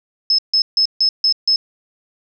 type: tone bursts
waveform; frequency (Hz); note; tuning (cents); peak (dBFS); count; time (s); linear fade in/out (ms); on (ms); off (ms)
sine; 5200; E8; -24; -11; 6; 0.3-1.56; 2; 85; 150
effects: none